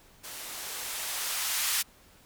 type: noise with band-pass filter sweep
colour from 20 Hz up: violet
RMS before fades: -33 dBFS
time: 0.23-1.83 s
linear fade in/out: 20 ms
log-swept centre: 250 to 1500 Hz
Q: 0.77
effects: pink hiss -58 dBFS RMS until 2.25 s